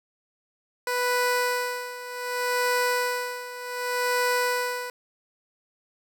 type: tone with tremolo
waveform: 15% pulse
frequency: 493.8 Hz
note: B4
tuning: in tune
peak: -15 dBFS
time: 0.87-4.9 s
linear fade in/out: 2 ms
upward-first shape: sine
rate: 0.66 Hz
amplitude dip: 80%
effects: none